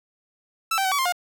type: tone with pitch steps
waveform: sawtooth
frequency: 1322 / 777 / 757 / 1138 / 1055 / 713 Hz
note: E6 / G5 / F#5 / C#6 / C6 / F5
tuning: +5 / -16 / +39 / +45 / +14 / +36 cents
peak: -17 dBFS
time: 0.71-1.124 s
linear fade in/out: 5 ms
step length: 69 ms
effects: none